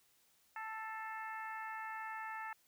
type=harmonic tone with a mistuned harmonic; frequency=441.1 Hz; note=A4; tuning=4 cents sharp; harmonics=2 / 3 / 4 / 5 / 6; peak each=-45 / -48 / -47 / -53 / -57 dBFS; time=0.56-2.53 s; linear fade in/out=2 ms; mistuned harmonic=5; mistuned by=-41 cents; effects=white hiss -72 dBFS RMS until 2.67 s